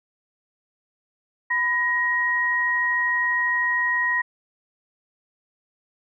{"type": "tone pair together", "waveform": "sine", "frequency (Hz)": [999.6, 1887], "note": ["B5", "A#6"], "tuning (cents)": [21, 21], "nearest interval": "major seventh", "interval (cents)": 1100, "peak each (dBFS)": [-27, -20], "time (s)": [1.5, 4.22], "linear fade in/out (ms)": 10, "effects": []}